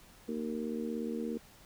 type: harmonic tone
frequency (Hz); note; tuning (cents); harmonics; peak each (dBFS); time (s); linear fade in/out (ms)
77.1; D#2; -15; 3 / 4 / 5 / 6; -36 / -41 / -43 / -40; 0.28-1.38; 10
effects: pink hiss -58 dBFS RMS until 1.65 s